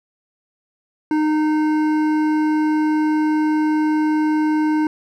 sine tone with hard clipping, 307.5 Hz, D#4, 20 cents flat, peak -17 dBFS, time 1.11-4.87 s, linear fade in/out 2 ms, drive 11 dB, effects none

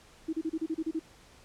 sine tone bursts, 320.8 Hz, E4, 47 cents flat, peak -28 dBFS, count 9, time 0.28-0.995 s, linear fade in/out 10 ms, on 51 ms, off 32 ms, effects pink hiss -57 dBFS RMS until 1.44 s + low-pass 9000 Hz 12 dB/octave

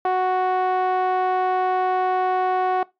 5% pulse tone with low-pass filter, 370 Hz, F#4, in tune, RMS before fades -20 dBFS, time 0.05-2.83 s, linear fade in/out 2 ms, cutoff 810 Hz, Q 2.2, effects noise-tail reverb RT60 0.2 s tail -21 dB re dry + MP3 96 kbps

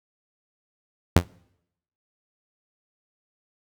sawtooth tone with exponential decay, 87.31 Hz, F2, in tune, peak -6 dBFS, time 1.16-1.25 s, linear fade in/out 5 ms, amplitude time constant 18 ms, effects noise-tail reverb RT60 0.8 s tail -26 dB re dry

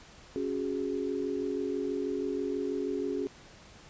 sine chord, C# suspended fourth, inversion none, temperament just, 277.2 / 369.6 / 415.8 Hz, C#4 / F#4 / G#4, 0 / -2 / +2 cents, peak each -34 dBFS, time 0.36-3.27 s, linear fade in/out 0 ms, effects pink hiss -53 dBFS RMS until 3.89 s + resampled to 16000 Hz

